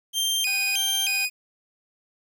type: tone with vibrato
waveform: sawtooth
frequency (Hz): 2800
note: F7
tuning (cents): +4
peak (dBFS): -19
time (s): 0.13-1.3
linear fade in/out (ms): 50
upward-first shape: square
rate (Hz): 1.6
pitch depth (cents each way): 210
type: tone with tremolo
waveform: 10% pulse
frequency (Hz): 785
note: G5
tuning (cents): +2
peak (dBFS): -27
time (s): 0.47-1.25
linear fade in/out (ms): 0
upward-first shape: sine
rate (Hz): 15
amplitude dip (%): 35
effects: 9-bit